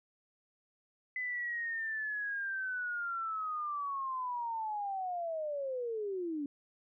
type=linear sweep; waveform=sine; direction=down; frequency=2020 to 277.2 Hz; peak=-34 dBFS; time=1.16-6.46 s; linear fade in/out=2 ms; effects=none